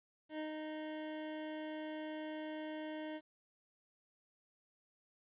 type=tone with ADSR envelope; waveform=25% pulse; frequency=309.4 Hz; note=D#4; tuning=10 cents flat; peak=-35 dBFS; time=0.29-3.21 s; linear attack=97 ms; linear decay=120 ms; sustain=-3 dB; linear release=50 ms; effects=resampled to 8000 Hz + 12-bit